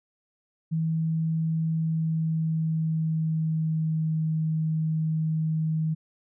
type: tone with pitch glide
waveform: sine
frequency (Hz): 161.2 to 158.25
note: E3 to D#3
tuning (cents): -38 to +30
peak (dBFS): -23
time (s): 0.71-5.95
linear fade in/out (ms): 20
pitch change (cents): -32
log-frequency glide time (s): 1.7-4.2
effects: none